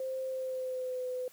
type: tone with pitch glide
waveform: sine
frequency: 523.3 to 504.6 Hz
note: C5 to B4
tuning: 0 to +37 cents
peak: -33 dBFS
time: 0-1.28 s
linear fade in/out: 2 ms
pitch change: -63 cents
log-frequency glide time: 0.27-1.05 s
effects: white hiss -59 dBFS RMS until 1.32 s + high-pass 100 Hz 12 dB/octave